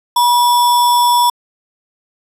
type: tone with sample-and-hold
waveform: sine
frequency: 969 Hz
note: B5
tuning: 33 cents flat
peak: -8 dBFS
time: 0.16-1.3 s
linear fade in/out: 5 ms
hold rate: 4410 Hz
effects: resampled to 32000 Hz